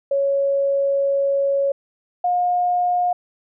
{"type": "tone pair in turn", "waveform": "sine", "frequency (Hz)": [555, 714.4], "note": ["C#5", "F5"], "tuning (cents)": [2, 39], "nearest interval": "major third", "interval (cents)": 437, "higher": "second", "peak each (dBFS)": [-16, -16], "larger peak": "neither", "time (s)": [[0.11, 1.72], [2.24, 3.13]], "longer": "first", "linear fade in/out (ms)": 5, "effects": []}